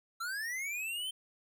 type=linear sweep; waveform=square; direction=up; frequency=1318.5 to 3136 Hz; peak=-36 dBFS; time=0.2-1.11 s; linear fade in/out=10 ms; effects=none